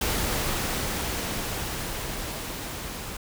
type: noise with level ramp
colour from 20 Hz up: pink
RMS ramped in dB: -26 to -36 dBFS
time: 0.01-3.17 s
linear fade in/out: 5 ms
effects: none